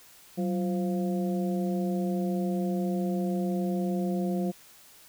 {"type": "harmonic tone with a mistuned harmonic", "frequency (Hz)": 174.61, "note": "F3", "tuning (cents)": 0, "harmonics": [1, 2, 3, 4], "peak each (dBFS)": [-27, -33, -37, -39], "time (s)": [0.37, 4.52], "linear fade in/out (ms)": 20, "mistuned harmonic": 1, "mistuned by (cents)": 120, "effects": ["white hiss -54 dBFS RMS until 5.08 s"]}